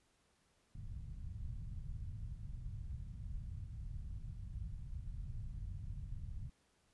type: low-pass noise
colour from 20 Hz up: pink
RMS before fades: -45 dBFS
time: 0.75-6.5 s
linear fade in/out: 5 ms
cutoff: 130 Hz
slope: 24 dB/octave
effects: pink hiss -75 dBFS RMS until 6.93 s + resampled to 24000 Hz